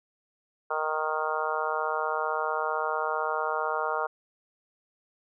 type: harmonic tone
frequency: 155.56 Hz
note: D#3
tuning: in tune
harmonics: 3 / 4 / 5 / 6 / 7 / 8 / 9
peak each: -34 / -34 / -34 / -34 / -34 / -34 / -34 dBFS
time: 0.7-4.07 s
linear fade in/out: 10 ms
effects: none